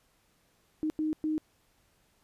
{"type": "tone bursts at uneven times", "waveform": "sine", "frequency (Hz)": 310.2, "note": "D#4", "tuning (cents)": -5, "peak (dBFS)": -27, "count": 3, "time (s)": [[0.83, 0.9], [0.99, 1.13], [1.24, 1.38]], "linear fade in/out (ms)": 0, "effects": ["pink hiss -69 dBFS RMS until 2.23 s", "resampled to 32000 Hz"]}